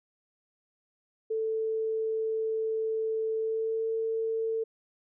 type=tone with pitch glide; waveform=sine; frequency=442.3 to 448 Hz; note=A4 to A4; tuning=+9 to +31 cents; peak=-27 dBFS; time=1.3-4.64 s; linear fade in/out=10 ms; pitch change=+22 cents; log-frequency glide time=3.36-3.87 s; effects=none